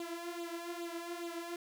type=tone with flanger; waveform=sawtooth; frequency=341.6 Hz; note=F4; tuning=38 cents flat; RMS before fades=-42 dBFS; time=0-1.56 s; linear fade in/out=2 ms; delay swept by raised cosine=0.26 to 4.16 ms; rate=2.4 Hz; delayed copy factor=+0.75; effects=none